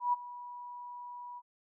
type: tone with ADSR envelope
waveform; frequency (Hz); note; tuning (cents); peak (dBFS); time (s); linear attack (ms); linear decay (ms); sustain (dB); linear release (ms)
sine; 975; B5; -23; -24; 0-1.42; 130; 20; -18; 46
effects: none